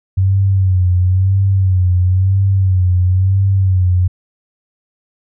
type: tone with vibrato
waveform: sine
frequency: 93.8 Hz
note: F#2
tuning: 24 cents sharp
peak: -9 dBFS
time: 0.17-4.08 s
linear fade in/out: 10 ms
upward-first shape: sine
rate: 0.99 Hz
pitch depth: 70 cents each way
effects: none